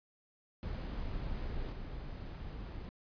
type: noise with level steps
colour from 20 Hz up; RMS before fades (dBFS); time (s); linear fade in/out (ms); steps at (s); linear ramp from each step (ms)
brown; -39 / -43; 0.63-2.89; 0; 1.72; 5
effects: resampled to 11025 Hz